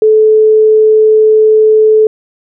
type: tone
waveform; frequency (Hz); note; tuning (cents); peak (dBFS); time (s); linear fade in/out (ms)
sine; 433.7; A4; -25; -3; 0.02-2.07; 2
effects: none